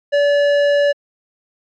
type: tone with tanh clipping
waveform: sine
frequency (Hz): 575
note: D5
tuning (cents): -37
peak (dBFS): -13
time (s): 0.12-0.93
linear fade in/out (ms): 20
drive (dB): 13
effects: MP3 96 kbps